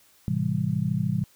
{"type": "chord", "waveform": "sine", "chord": "A minor seventh", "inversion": "none", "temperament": "just", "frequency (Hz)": [110, 132, 165, 198], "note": ["A2", "C3", "E3", "G3"], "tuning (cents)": [0, 16, 2, 18], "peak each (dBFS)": [-30, -28, -27, -29], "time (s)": [0.28, 1.24], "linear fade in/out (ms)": 0, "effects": ["white hiss -59 dBFS RMS until 1.35 s"]}